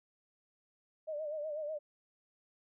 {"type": "tone with vibrato", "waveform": "sine", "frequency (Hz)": 608, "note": "D#5", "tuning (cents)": -40, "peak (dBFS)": -36, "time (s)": [1.07, 1.79], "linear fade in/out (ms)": 20, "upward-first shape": "sine", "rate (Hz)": 8.1, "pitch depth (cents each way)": 74, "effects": []}